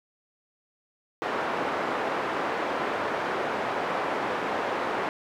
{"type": "band-pass noise", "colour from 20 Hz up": "pink", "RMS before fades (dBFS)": -29, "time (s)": [1.22, 5.09], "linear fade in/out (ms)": 0, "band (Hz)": [420, 1500], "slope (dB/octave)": 12, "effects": []}